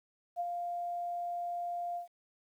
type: tone with ADSR envelope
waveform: sine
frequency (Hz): 698.5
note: F5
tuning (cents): 0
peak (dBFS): -30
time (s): 0.36-2.08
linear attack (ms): 40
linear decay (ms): 35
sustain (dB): -4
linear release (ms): 120
effects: 11-bit